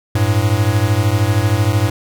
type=beating tone pair; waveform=square; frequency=98.3 / 111.3 Hz; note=G2 / A2; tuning=+5 / +20 cents; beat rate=13 Hz; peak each=-16 dBFS; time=0.15-1.9 s; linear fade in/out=5 ms; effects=none